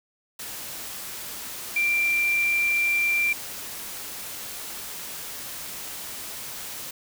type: tone in noise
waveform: sine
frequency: 2364 Hz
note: D7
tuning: 11 cents sharp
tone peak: -20 dBFS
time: 1.76-3.33 s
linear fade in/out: 5 ms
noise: white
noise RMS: -36 dBFS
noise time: 0.39-6.91 s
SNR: +13 dB
effects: none